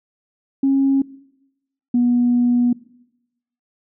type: tone pair in turn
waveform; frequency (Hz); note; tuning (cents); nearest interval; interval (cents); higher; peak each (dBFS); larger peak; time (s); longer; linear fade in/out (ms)
sine; 272.3 / 243; C#4 / B3; -31 / -28; major second; 197; first; -12; neither; 0.63-1.02 / 1.94-2.73; second; 5
effects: noise-tail reverb RT60 0.9 s tail -21 dB re dry + tanh soft clip ceiling -8 dBFS